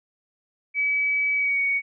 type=tone with pitch glide; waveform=sine; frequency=2285 to 2237 Hz; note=D7 to C#7; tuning=-48 to +15 cents; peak=-20 dBFS; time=0.74-1.82 s; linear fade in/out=50 ms; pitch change=-37 cents; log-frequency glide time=1.34-1.61 s; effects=none